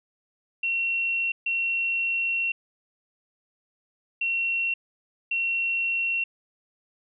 sine tone bursts at uneven times, 2727 Hz, F7, 42 cents flat, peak -23 dBFS, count 4, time 0.63-1.32 / 1.46-2.52 / 4.21-4.74 / 5.31-6.24 s, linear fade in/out 5 ms, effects none

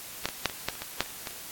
clicks, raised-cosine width 0.2 ms, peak -9 / -15 / -7 / -19 / -10 / -24 / -16 / -7 / -27 / -27 / -17 / -25 dBFS, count 12, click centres 0.256 / 0.288 / 0.457 / 0.498 / 0.686 / 0.753 / 0.82 / 1.006 / 1.061 / 1.105 / 1.272 / 1.308 s, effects white hiss -42 dBFS RMS until 1.51 s + AAC 64 kbps

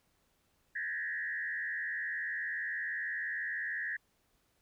sine tone with frequency modulation, 1783 Hz, A6, 22 cents sharp, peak -34 dBFS, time 0.75-3.97 s, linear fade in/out 10 ms, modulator 79.9 Hz, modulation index 1.8, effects pink hiss -74 dBFS RMS until 4.61 s

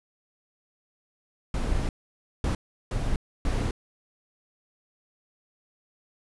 brown noise bursts at uneven times, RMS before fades -26 dBFS, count 4, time 1.54-1.89 / 2.44-2.55 / 2.91-3.16 / 3.45-3.71 s, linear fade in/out 2 ms, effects resampled to 24000 Hz

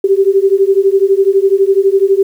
sine beating tone pair, 384.7 / 396.7 Hz, G4 / G4, -33 / +21 cents, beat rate 12 Hz, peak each -10 dBFS, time 0.04-2.23 s, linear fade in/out 5 ms, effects 7-bit

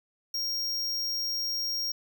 square tone, 5580 Hz, F8, 2 cents flat, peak -29 dBFS, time 0.34-1.92 s, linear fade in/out 5 ms, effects none

